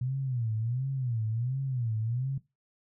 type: tone with vibrato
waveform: sine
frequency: 121.9 Hz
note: B2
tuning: 22 cents flat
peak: -28 dBFS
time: 0.01-2.38 s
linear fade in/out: 5 ms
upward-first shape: sine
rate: 1.4 Hz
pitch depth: 190 cents each way
effects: noise-tail reverb RT60 0.2 s tail -17 dB re dry